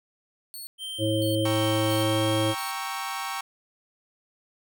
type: tone bursts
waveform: 10% pulse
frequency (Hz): 4386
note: C#8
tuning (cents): -19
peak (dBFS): -30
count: 4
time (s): 0.54-2.71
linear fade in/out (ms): 0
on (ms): 130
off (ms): 550
type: tone with pitch glide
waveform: square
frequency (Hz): 3133 to 3216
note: G7 to G7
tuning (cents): -2 to +44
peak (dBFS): -33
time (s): 0.78-2.57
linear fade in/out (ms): 50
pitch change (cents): +46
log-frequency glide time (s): 1.92-2.3
type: harmonic tone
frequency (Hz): 108.4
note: A2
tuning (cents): -25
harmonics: 1 / 3 / 5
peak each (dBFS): -27 / -26 / -27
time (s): 0.98-2.55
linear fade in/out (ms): 50
type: chord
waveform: sawtooth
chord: G diminished seventh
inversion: none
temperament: equal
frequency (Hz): 784 / 932.3 / 1108.7 / 1318.5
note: G5 / Bb5 / Db6 / Fb6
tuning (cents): 0 / 0 / 0 / 0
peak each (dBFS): -31 / -33 / -30 / -35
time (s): 1.45-3.41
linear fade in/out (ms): 5
effects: none